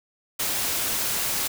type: noise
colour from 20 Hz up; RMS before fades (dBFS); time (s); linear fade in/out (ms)
white; -26; 0.39-1.48; 10
effects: none